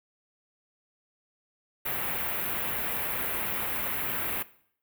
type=band-stop noise; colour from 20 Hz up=white; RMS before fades=-31 dBFS; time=1.85-4.43 s; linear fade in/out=10 ms; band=2700 to 13000 Hz; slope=24 dB/octave; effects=noise-tail reverb RT60 0.6 s tail -18 dB re dry